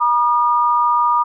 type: tone pair together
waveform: sine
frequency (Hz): 960 / 1214.4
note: B5 / D#6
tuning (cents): -49 / -42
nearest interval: major third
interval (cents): 407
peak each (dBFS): -15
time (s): 0-1.24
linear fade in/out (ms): 20
effects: none